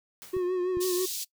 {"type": "noise with exponential decay", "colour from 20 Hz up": "white", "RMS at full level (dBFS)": -43, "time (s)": [0.22, 0.59], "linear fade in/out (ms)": 0, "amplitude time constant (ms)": 79}
{"type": "tone with vibrato", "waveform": "triangle", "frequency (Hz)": 363.4, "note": "F#4", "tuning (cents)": -31, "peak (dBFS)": -23, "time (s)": [0.33, 1.06], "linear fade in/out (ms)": 10, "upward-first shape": "triangle", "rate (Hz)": 6.1, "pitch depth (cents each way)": 51}
{"type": "clicks", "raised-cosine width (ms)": 5, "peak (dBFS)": -29, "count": 2, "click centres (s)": [0.367, 0.771]}
{"type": "high-pass noise", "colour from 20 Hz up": "pink", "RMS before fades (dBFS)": -34, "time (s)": [0.8, 1.25], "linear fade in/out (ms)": 20, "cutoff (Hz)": 3900, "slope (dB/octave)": 24}
{"effects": ["noise-tail reverb RT60 0.1 s tail -21 dB re dry"]}